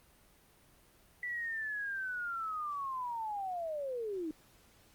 sine linear sweep, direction down, 1975.5 to 300 Hz, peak -35 dBFS, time 1.23-4.31 s, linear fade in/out 2 ms, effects pink hiss -64 dBFS RMS until 4.94 s + Opus 32 kbps

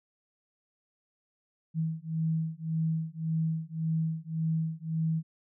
sine beating tone pair, 160 / 161.8 Hz, D#3 / E3, +49 / -32 cents, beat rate 1.8 Hz, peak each -31 dBFS, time 1.74-5.23 s, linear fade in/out 50 ms, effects none

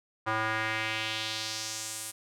square tone with band-pass filter sweep, 110 Hz, A2, in tune, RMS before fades -33 dBFS, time 0.26-2.12 s, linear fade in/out 20 ms, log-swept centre 1200 to 9900 Hz, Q 1.9, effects none

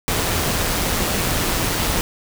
pink noise with amplitude modulation, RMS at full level -19 dBFS, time 0.08-2.01 s, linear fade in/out 0 ms, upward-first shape sine, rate 172 Hz, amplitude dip 35%, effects none

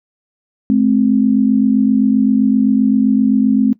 sine tone pair together, 214 / 261.7 Hz, A3 / C4, -48 / 0 cents, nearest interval minor third, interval 348 cents, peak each -12 dBFS, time 0.7-3.73 s, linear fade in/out 0 ms, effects noise-tail reverb RT60 0.1 s tail -18 dB re dry

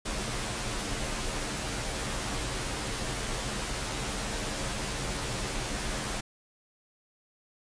pink noise with comb filter, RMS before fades -33 dBFS, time 0.05-6.21 s, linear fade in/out 10 ms, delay 12 ms, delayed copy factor -0.75, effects resampled to 22050 Hz

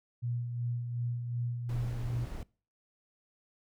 sine tone with tremolo, 120.1 Hz, B2, 48 cents flat, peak -30 dBFS, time 0.22-2.26 s, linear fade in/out 20 ms, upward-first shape sine, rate 2.7 Hz, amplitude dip 45%
brown noise, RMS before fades -40 dBFS, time 1.69-2.43 s, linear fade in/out 2 ms
effects noise-tail reverb RT60 0.4 s tail -24 dB re dry

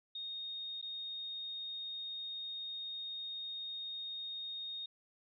sine tone with dropouts, 3708 Hz, A#7, 10 cents flat, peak -40 dBFS, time 0.15-4.86 s, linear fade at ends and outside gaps 5 ms, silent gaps 0.815-0.825 s, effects none

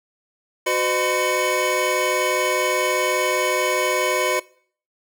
square tone cluster, 368.9 / 508 / 608 / 1015 / 2224 Hz, F#4 / B4 / D#5 / B5 / C#7, -5 / +49 / -40 / +47 / +5 cents, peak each -26 dBFS, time 0.66-4.4 s, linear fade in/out 10 ms, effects noise-tail reverb RT60 0.5 s tail -21 dB re dry

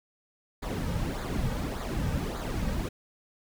brown noise with flanger, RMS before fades -31 dBFS, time 0.62-2.89 s, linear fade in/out 10 ms, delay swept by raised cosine 0.35 to 2.95 ms, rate 1.7 Hz, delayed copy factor -0.65, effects none

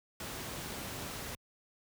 pink noise, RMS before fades -41 dBFS, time 0.2-1.35 s, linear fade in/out 2 ms, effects high-pass 60 Hz 12 dB/octave

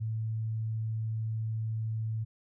sine tone, 110.8 Hz, A2, 13 cents sharp, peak -30 dBFS, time 0-2.25 s, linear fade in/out 20 ms, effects none

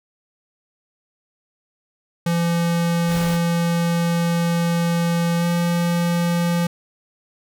square tone with pitch glide, 170 to 171.98 Hz, F3 to F3, -46 to -26 cents, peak -18 dBFS, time 2.26-6.67 s, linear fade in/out 5 ms, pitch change +20 cents, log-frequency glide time 5.38-5.45 s
pink noise, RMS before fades -32 dBFS, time 3.07-3.39 s, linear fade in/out 50 ms
effects none

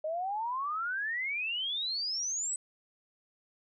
sine exponential sweep, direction up, 608 to 8130 Hz, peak -31 dBFS, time 0.04-2.56 s, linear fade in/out 5 ms, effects none

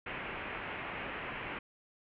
white low-pass noise, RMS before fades -41 dBFS, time 0.06-1.59 s, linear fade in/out 5 ms, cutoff 2700 Hz, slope 48 dB/octave, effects none

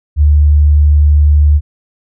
sine tone, 74 Hz, D2, 14 cents sharp, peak -4 dBFS, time 0.16-1.61 s, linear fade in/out 50 ms, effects none

